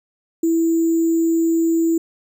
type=tone with sample-and-hold; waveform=sine; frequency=329.6 Hz; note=E4; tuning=in tune; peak=-14 dBFS; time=0.43-1.98 s; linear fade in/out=5 ms; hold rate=7350 Hz; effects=none